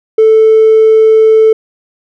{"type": "tone with hard clipping", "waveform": "sine", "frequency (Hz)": 440, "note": "A4", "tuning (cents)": 0, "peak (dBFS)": -3, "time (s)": [0.18, 1.53], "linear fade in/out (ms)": 5, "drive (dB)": 1, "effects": []}